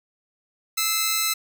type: tone cluster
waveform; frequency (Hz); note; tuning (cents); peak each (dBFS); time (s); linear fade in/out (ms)
10% pulse; 1309 / 2074 / 4008; E6 / C7 / B7; -13 / -16 / +25; -18; 0.77-1.34; 10
effects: none